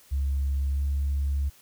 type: tone with pitch glide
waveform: sine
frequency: 69 to 70.04 Hz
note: C#2 to C#2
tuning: -7 to +18 cents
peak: -22 dBFS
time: 0.11-1.5 s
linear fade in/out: 20 ms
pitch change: +25 cents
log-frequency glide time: 0.68-0.82 s
effects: tanh soft clip ceiling -20 dBFS + white hiss -56 dBFS RMS until 1.61 s